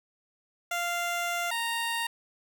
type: tone pair in turn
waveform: 15% pulse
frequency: 695 / 927.7 Hz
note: F5 / A#5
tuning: -9 / -9 cents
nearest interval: perfect fourth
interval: 500 cents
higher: second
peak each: -22 dBFS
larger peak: neither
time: 0.71-1.51 / 1.51-2.07 s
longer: first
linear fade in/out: 5 ms
effects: none